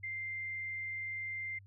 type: tone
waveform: sine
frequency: 2093 Hz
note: C7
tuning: in tune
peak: -37 dBFS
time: 0.03-1.59 s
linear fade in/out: 10 ms
effects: added 98 Hz sine -54 dBFS peak until 1.66 s